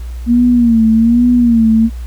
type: tone with vibrato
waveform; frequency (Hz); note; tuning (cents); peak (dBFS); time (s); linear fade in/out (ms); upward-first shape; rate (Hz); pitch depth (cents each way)
sine; 233.4; A#3; +2; -6; 0.26-1.9; 50; sine; 1.2; 88
effects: added 60 Hz sine -21 dBFS peak until 2.06 s + pink hiss -43 dBFS RMS until 2.06 s